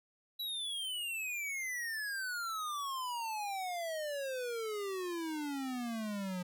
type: exponential sweep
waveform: square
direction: down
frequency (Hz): 3951 to 177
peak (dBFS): -37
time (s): 0.39-6.43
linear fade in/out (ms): 10
effects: none